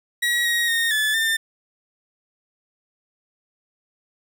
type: tone with pitch steps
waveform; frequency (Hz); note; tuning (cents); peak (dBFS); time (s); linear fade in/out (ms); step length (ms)
30% pulse; 1912 / 1889 / 1846 / 1732 / 1797; A#6 / A#6 / A#6 / A6 / A6; +43 / +22 / -17 / -28 / +36; -16; 0.22-1.37; 10; 230
effects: none